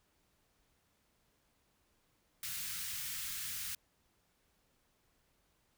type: band-stop noise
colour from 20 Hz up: white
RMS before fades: -41 dBFS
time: 2.43-3.75 s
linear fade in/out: 2 ms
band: 170 to 1400 Hz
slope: 24 dB/octave
effects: pink hiss -75 dBFS RMS until 5.77 s